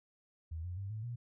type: tone with pitch steps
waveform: sine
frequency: 80.8 / 89.14 / 98.33 / 108.48 / 119.67 Hz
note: E2 / F2 / G2 / A2 / A#2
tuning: -34 / +36 / +6 / -24 / +46 cents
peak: -38 dBFS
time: 0.51-1.16 s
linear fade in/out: 10 ms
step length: 130 ms
effects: none